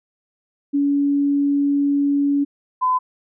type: tone pair in turn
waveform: sine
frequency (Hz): 283.6 / 1014.1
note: C#4 / B5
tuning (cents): +40 / +46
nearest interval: octave + minor seventh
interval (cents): 2206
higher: second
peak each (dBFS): -15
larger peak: neither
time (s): 0.73-2.45 / 2.81-2.99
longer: first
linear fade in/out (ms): 20
effects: none